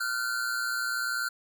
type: tone pair together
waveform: square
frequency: 1396.9 / 1517.3 Hz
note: F6 / F#6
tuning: 0 / +43 cents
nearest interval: minor second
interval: 143 cents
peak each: -31 / -33 dBFS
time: 0-1.29 s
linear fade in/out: 10 ms
effects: none